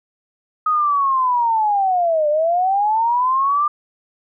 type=linear two-way sweep; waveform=sine; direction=down then up; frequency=1261 to 587.3 to 1202 Hz; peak=-14 dBFS; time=0.66-3.68 s; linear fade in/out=5 ms; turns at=2.29 s; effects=none